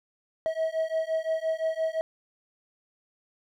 triangle beating tone pair, 640 / 645.8 Hz, D#5 / E5, +49 / -36 cents, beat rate 5.8 Hz, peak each -27 dBFS, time 0.46-2.01 s, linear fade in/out 0 ms, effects none

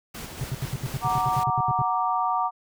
pink noise with tremolo, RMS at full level -37 dBFS, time 0.14-1.44 s, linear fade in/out 10 ms, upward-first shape square, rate 4.2 Hz, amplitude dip 30%
triangle tone bursts, 131.2 Hz, C3, 5 cents sharp, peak -22 dBFS, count 14, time 0.41-1.819 s, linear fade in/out 2 ms, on 31 ms, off 75 ms
sine chord, Gb augmented, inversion none, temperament equal, 740 / 932.3 / 1174.7 Hz, Gb5 / Bb5 / D6, 0 / 0 / 0 cents, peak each -26 dBFS, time 1.01-2.51 s, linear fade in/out 50 ms
effects none

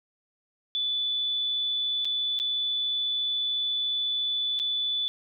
sine tone with dropouts, 3477 Hz, A7, 21 cents flat, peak -25 dBFS, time 0.75-5.08 s, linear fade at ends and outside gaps 0 ms, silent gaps 2.047-2.053 / 2.39-2.399 / 4.591-4.598 s, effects none

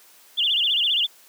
sine tone with vibrato, 3152 Hz, G7, 9 cents sharp, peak -18 dBFS, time 0.37-1.07 s, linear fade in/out 20 ms, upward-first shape sine, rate 15 Hz, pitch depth 210 cents each way, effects white hiss -52 dBFS RMS until 1.28 s + high-pass 300 Hz 12 dB/octave

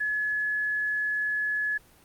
sine tone, 1703 Hz, G#6, 43 cents sharp, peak -25 dBFS, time 0-1.78 s, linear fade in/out 10 ms, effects pink hiss -57 dBFS RMS until 2.04 s + Opus 32 kbps

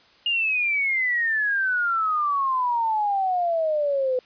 sine exponential sweep, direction down, 2856 to 500 Hz, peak -20 dBFS, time 0.26-4.19 s, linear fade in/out 2 ms, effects white hiss -55 dBFS RMS until 4.25 s + resampled to 11025 Hz

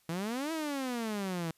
sawtooth exponential two-way sweep, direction up then down, 159.8 to 329.6 to 159.8 Hz, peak -29 dBFS, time 0.09-1.51 s, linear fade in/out 2 ms, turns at 0.52 s, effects white hiss -69 dBFS RMS until 1.57 s + resampled to 32000 Hz

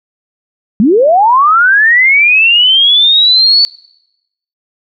sine linear sweep, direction up, 188.3 to 4504 Hz, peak -4 dBFS, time 0.8-3.65 s, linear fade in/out 0 ms, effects noise-tail reverb RT60 0.9 s tail -24 dB re dry

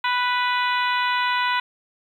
harmonic tone, 493.9 Hz, B4, in tune, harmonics 2 / 3 / 4 / 5 / 6 / 7 / 8, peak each -22 / -26 / -28 / -30 / -32 / -33 / -34 dBFS, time 0.04-1.6 s, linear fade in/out 5 ms, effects 9-bit

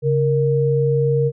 sine tone pair together, 138.59 / 466.2 Hz, C#3 / A#4, 0 / 0 cents, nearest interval octave + major sixth, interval 2100 cents, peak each -17 dBFS, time 0.02-1.32 s, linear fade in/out 50 ms, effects none

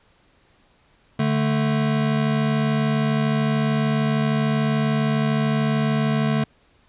square tone pair together, 146.83 / 220 Hz, D3 / A3, 0 / 0 cents, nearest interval perfect fifth, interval 700 cents, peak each -22 dBFS, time 1.19-6.44 s, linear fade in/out 5 ms, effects pink hiss -59 dBFS RMS until 6.88 s + resampled to 8000 Hz

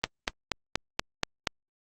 click train, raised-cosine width 0.2 ms, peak -7 dBFS, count 7, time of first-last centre 0.04-1.472 s, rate 4.19 Hz, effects Opus 24 kbps

